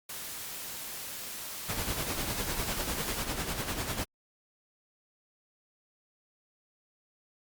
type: noise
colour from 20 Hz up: white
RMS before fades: -40 dBFS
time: 0.09-3.24 s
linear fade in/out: 5 ms
type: noise with tremolo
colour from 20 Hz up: pink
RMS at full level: -32 dBFS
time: 1.68-4.05 s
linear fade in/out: 20 ms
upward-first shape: sine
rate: 10 Hz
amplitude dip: 55%
effects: Opus 48 kbps